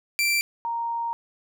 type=tone pair in turn; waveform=sawtooth / sine; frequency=2349 / 931.1 Hz; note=D7 / A#5; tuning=0 / -2 cents; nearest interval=octave + major third; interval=1602 cents; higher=first; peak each=-17 / -25 dBFS; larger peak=first; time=0.19-0.41 / 0.65-1.13 s; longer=second; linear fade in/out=0 ms; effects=none

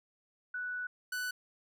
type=tone pair in turn; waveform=sine / 45% pulse; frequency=1481 / 1489.3 Hz; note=F#6 / F#6; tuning=+1 / +11 cents; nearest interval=unison; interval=10 cents; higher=second; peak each=-35 / -34 dBFS; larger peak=second; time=0.54-0.87 / 1.12-1.31 s; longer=first; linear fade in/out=5 ms; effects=none

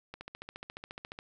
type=click train; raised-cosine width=0.3 ms; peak=-26 dBFS; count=16; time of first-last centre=0.14-1.189 s; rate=14.3 Hz; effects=none

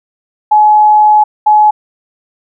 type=tone bursts at uneven times; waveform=sine; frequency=848 Hz; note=G#5; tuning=36 cents sharp; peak=-3 dBFS; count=2; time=0.51-1.24 / 1.46-1.71 s; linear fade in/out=10 ms; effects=none

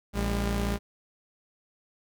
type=tone pair together; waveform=sawtooth; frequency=56.57 / 201.6 Hz; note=A1 / G3; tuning=+49 / +49 cents; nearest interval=octave + minor seventh; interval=2200 cents; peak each=-24 / -26 dBFS; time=0.13-0.79 s; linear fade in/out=50 ms; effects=none

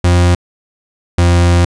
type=tone pair in turn; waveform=40% pulse; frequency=88 / 87.04 Hz; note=F2 / F2; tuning=+14 / -5 cents; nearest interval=unison; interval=19 cents; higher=first; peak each=-6 / -6 dBFS; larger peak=neither; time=0.04-0.35 / 1.18-1.65 s; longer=second; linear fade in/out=5 ms; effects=resampled to 22050 Hz

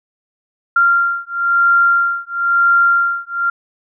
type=beating tone pair; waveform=sine; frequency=1386 / 1387 Hz; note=F6 / F6; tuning=-14 / -12 cents; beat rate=1 Hz; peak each=-14 dBFS; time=0.76-3.5 s; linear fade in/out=5 ms; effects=none

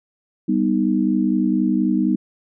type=chord; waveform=sine; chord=G augmented; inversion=none; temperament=equal; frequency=196 / 246.9 / 311.1 Hz; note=G3 / B3 / D#4; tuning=0 / 0 / 0 cents; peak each=-20 dBFS; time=0.48-2.16 s; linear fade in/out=10 ms; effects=none

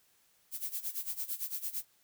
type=noise with tremolo; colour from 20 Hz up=violet; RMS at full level=-35 dBFS; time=0.51-1.85 s; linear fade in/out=50 ms; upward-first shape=sine; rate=8.9 Hz; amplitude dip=85%; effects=white hiss -69 dBFS RMS until 2.03 s

